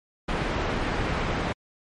pink low-pass noise, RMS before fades -27 dBFS, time 0.28-1.53 s, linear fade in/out 10 ms, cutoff 2400 Hz, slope 12 dB/octave, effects MP3 48 kbps

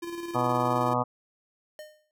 square tone with tremolo, 341.8 Hz, F4, 37 cents flat, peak -33 dBFS, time 0.02-0.94 s, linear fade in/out 10 ms, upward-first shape square, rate 19 Hz, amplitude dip 40%
harmonic tone, 123.47 Hz, B2, in tune, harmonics 1 / 2 / 4 / 5 / 6 / 7 / 8 / 9 / 10, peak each -32 / -32 / -32 / -32 / -32 / -32 / -32 / -32 / -32 dBFS, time 0.34-1.04 s, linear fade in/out 20 ms
square tone with exponential decay, 610 Hz, D#5, 34 cents flat, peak -38 dBFS, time 1.79-2.11 s, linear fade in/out 1 ms, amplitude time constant 68 ms
effects none

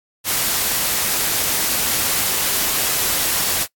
white noise, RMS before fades -19 dBFS, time 0.24-3.67 s, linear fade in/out 50 ms, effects noise-tail reverb RT60 0.1 s tail -22 dB re dry + AAC 64 kbps

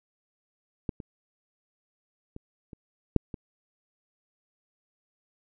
clicks, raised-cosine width 3 ms, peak -16 / -26 / -27 / -30 / -6 / -23 dBFS, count 6, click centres 0.892 / 1.002 / 2.364 / 2.732 / 3.163 / 3.342 s, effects none

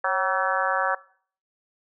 harmonic tone with a mistuned harmonic, 190.3 Hz, F#3, 49 cents sharp, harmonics 3 / 4 / 5 / 6 / 7 / 8 / 9, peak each -29 / -29 / -29 / -29 / -29 / -29 / -29 dBFS, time 0.04-0.95 s, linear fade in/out 5 ms, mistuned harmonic 3, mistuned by -64 cents, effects noise-tail reverb RT60 0.5 s tail -20 dB re dry

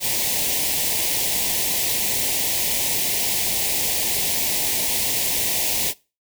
white band-stop noise, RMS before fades -22 dBFS, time 0-5.94 s, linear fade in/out 50 ms, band 940 to 1900 Hz, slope 48 dB/octave, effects noise-tail reverb RT60 0.3 s tail -22 dB re dry

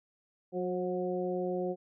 harmonic tone with a mistuned harmonic, 181.9 Hz, F#3, 29 cents flat, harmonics 1 / 2 / 3 / 4, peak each -37 / -33 / -36 / -41 dBFS, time 0.52-1.76 s, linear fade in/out 50 ms, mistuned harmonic 3, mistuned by -27 cents, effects none

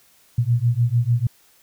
sine beating tone pair, 116 / 122.7 Hz, A#2 / B2, -8 / -11 cents, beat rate 6.7 Hz, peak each -19 dBFS, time 0.38-1.27 s, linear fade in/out 5 ms, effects white hiss -56 dBFS RMS until 1.62 s

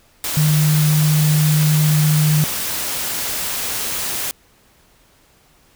sine tone in noise, 152.5 Hz, D#3, 34 cents flat, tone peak -12 dBFS, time 0.37-2.44 s, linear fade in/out 0 ms, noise white, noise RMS -23 dBFS, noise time 0.24-4.31 s, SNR +8 dB, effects pink hiss -54 dBFS RMS until 5.75 s

